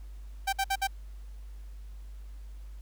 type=tone bursts; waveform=sawtooth; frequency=780 Hz; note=G5; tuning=9 cents flat; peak=-22 dBFS; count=4; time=0.47-0.873 s; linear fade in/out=10 ms; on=58 ms; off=57 ms; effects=added 50 Hz sine -41 dBFS peak until 2.81 s + pink hiss -64 dBFS RMS until 2.81 s